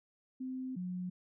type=tone pair in turn; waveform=sine; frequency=258.5 / 181.11 Hz; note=C4 / F#3; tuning=-21 / -37 cents; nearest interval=tritone; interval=616 cents; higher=first; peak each=-37 / -36 dBFS; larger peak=second; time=0.4-0.76 / 0.76-1.1 s; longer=first; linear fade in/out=10 ms; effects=none